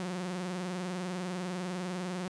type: tone with vibrato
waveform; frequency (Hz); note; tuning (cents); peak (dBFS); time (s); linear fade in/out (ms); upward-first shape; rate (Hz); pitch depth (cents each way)
sawtooth; 180.6; F#3; -42; -30; 0-2.28; 0; sine; 20; 88
effects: resampled to 22050 Hz + 12-bit